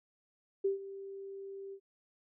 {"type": "tone with ADSR envelope", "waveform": "sine", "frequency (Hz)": 392, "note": "G4", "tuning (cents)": 0, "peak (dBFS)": -26, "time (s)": [0.64, 1.8], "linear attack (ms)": 11, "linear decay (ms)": 130, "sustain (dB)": -16, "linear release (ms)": 71, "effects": []}